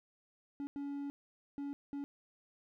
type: tone bursts at uneven times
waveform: triangle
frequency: 282.8 Hz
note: C#4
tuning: 35 cents sharp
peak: -36 dBFS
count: 4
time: 0.6-0.67 / 0.76-1.1 / 1.58-1.73 / 1.93-2.04 s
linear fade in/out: 0 ms
effects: none